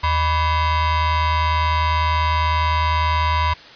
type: ring-modulated tone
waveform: 45% pulse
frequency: 534 Hz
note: C5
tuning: 35 cents sharp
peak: -13 dBFS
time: 0.03-3.54 s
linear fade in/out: 10 ms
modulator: 455 Hz
effects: white hiss -41 dBFS RMS until 3.75 s + resampled to 11025 Hz